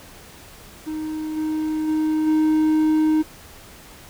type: tone with level steps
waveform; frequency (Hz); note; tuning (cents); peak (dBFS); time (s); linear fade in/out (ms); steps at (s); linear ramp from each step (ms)
triangle; 311.1; D#4; 0; -23 / -19 / -16 / -13; 0.86-3.23; 20; 1.36 / 1.87 / 2.26; 20
effects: pink hiss -44 dBFS RMS until 4.09 s